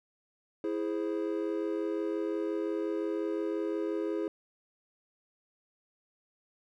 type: chord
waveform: triangle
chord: E augmented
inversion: none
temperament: equal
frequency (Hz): 329.6 / 415.3 / 523.3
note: E4 / G#4 / B#4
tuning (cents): 0 / 0 / 0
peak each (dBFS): -31 / -32 / -37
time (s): 0.64-4.28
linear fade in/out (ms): 2
effects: none